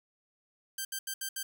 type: tone bursts at uneven times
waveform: 5% pulse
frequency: 1568 Hz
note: G6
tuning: in tune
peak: -23 dBFS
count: 5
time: 0.78-0.85 / 0.92-0.99 / 1.07-1.14 / 1.21-1.29 / 1.36-1.43 s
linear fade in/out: 5 ms
effects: none